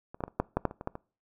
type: clicks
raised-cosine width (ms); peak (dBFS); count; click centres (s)
1; -29 / -22 / -15 / -30 / -11 / -12 / -11 / -27 / -25 / -17 / -24; 11; 0.145 / 0.206 / 0.238 / 0.28 / 0.4 / 0.57 / 0.653 / 0.711 / 0.811 / 0.874 / 0.954
effects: noise-tail reverb RT60 0.4 s tail -24 dB re dry